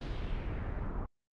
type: noise with low-pass filter sweep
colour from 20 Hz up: brown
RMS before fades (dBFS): -36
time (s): 0.01-1.06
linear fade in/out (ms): 5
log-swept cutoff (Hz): 4400 to 1100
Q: 1.8
effects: Opus 32 kbps